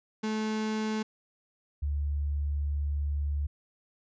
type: tone pair in turn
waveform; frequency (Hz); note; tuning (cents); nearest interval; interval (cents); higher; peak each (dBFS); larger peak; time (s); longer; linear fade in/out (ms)
35% pulse / sine; 216.9 / 72.38; A3 / D2; -25 / -25; octave + perfect fifth; 1900; first; -27; neither; 0.23-1.03 / 1.82-3.47; second; 10
effects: resampled to 16000 Hz